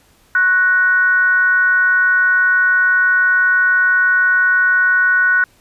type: tone with frequency modulation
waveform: sine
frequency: 1480 Hz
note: F#6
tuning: in tune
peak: -10 dBFS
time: 0.35-5.44 s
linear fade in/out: 2 ms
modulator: 386 Hz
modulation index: 0.38
effects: pink hiss -53 dBFS RMS until 5.6 s + resampled to 32000 Hz